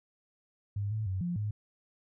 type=tone with pitch steps; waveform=sine; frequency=101.5 / 108.7 / 94.4 / 174.9 / 105 Hz; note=G#2 / A2 / F#2 / F3 / G#2; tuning=-39 / -21 / +35 / +3 / +19 cents; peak=-30 dBFS; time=0.76-1.51 s; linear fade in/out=5 ms; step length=150 ms; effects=none